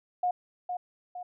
sine tone with echo, 720 Hz, F#5, 47 cents flat, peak -24 dBFS, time 0.23-0.31 s, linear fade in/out 5 ms, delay 460 ms, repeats 2, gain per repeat -6 dB, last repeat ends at 1.23 s, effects none

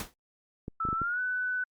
pink noise with exponential decay, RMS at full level -32 dBFS, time 0-0.14 s, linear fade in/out 1 ms, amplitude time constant 29 ms
clicks, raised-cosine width 3 ms, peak -23 dBFS, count 5, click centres 0.681 / 0.852 / 0.888 / 0.929 / 1.017 s
sine tone with pitch glide, 1318.5 to 1497.2 Hz, E6 to F#6, 0 to +20 cents, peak -28 dBFS, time 0.8-1.64 s, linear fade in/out 5 ms, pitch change +220 cents, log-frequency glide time 0.95-1.2 s
effects Opus 48 kbps

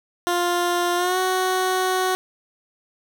15% pulse tone with pitch glide, 350.8 to 371.7 Hz, F4 to F#4, +8 to +8 cents, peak -13 dBFS, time 0.27-2.15 s, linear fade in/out 0 ms, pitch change +100 cents, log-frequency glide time 0.96-1.18 s, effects none

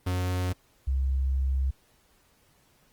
45% pulse / sine tone pair in turn, 90.9 / 66.48 Hz, F#2 / C2, -30 / +28 cents, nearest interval perfect fourth, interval 542 cents, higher first, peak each -25 / -23 dBFS, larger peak second, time 0.06-0.53 / 0.87-1.71 s, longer second, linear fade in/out 10 ms, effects pink hiss -64 dBFS RMS until 2.92 s + Opus 24 kbps

